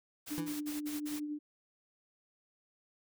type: noise bursts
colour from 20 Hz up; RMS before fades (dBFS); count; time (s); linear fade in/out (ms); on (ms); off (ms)
white; -45; 5; 0.26-1.202; 20; 150; 48
type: tone with tremolo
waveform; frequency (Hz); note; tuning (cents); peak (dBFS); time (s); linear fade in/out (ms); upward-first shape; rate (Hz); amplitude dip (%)
sine; 297.4; D4; +22; -34; 0.3-1.39; 20; triangle; 11; 45
type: tone with exponential decay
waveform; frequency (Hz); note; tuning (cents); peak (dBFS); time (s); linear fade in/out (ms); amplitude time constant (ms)
25% pulse; 165.7; E3; +9; -31; 0.38-0.65; 0; 58
effects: none